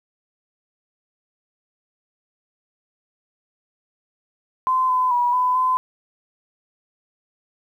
sine tone with pitch steps, 1030 / 1014 / 970 / 1003 / 1021 Hz, C6 / B5 / B5 / B5 / C6, -28 / +45 / -31 / +26 / -43 cents, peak -16 dBFS, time 4.67-5.77 s, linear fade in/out 0 ms, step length 220 ms, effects 9-bit

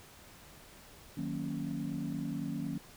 sine chord, D# minor seventh, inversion none, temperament equal, 155.56 / 185 / 233.1 / 277.2 Hz, D#3 / F#3 / A#3 / C#4, 0 / 0 / 0 / 0 cents, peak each -39 / -40 / -39 / -38 dBFS, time 1.17-2.78 s, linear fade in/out 5 ms, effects tanh soft clip ceiling -26 dBFS + pink hiss -55 dBFS RMS until 2.96 s

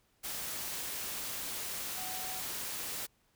sine tone in noise, 747 Hz, F#5, 16 cents sharp, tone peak -45 dBFS, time 1.96-2.41 s, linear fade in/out 20 ms, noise white, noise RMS -39 dBFS, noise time 0.23-3.07 s, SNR -9 dB, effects pink hiss -72 dBFS RMS until 3.35 s

